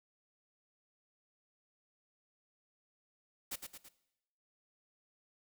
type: noise with echo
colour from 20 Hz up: white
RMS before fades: -40 dBFS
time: 3.51-3.56 s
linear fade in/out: 10 ms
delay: 110 ms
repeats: 3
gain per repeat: -5 dB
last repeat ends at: 3.89 s
effects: noise-tail reverb RT60 0.9 s tail -18 dB re dry